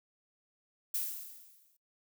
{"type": "noise with exponential decay", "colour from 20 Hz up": "violet", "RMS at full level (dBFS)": -32, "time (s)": [0.94, 1.77], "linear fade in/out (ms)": 5, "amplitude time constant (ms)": 180, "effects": ["noise-tail reverb RT60 0.2 s tail -26 dB re dry"]}